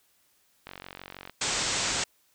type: click train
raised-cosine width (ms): 0.3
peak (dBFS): -24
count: 30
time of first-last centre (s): 0.67-1.296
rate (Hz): 46.3
type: low-pass noise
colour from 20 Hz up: white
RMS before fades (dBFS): -29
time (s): 1.41-2.04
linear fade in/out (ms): 5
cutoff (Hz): 8200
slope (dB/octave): 96
effects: white hiss -67 dBFS RMS until 2.34 s